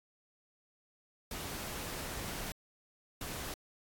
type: noise bursts at uneven times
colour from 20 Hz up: pink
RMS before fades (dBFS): -41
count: 2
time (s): 1.31-2.52 / 3.21-3.54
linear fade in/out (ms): 2
effects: AAC 64 kbps